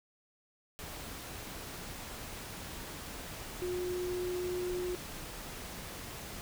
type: tone in noise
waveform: sine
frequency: 360 Hz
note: F#4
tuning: 47 cents flat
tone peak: -33 dBFS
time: 3.62-4.95 s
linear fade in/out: 0 ms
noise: pink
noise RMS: -44 dBFS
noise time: 0.79-6.41 s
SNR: +8 dB
effects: none